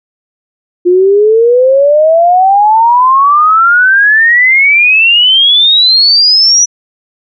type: exponential sweep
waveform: sine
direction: up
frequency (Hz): 349.9 to 5920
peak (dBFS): -3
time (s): 0.85-6.66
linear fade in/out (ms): 20
effects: none